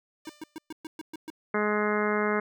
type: tone with exponential decay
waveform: 5% pulse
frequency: 596 Hz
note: D5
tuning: 25 cents sharp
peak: -35 dBFS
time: 0.25-0.71 s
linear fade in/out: 5 ms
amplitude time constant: 98 ms
type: tone bursts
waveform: square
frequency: 316.2 Hz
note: D#4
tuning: 28 cents sharp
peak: -36 dBFS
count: 8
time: 0.27-1.302 s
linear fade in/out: 2 ms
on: 24 ms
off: 120 ms
type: harmonic tone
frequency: 210 Hz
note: G#3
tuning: 19 cents sharp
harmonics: 1 / 2 / 3 / 4 / 5 / 6 / 7 / 8 / 9 / 10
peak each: -30 / -28 / -34 / -37 / -35 / -33 / -35 / -36 / -40 / -36 dBFS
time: 1.54-2.4 s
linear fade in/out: 5 ms
effects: none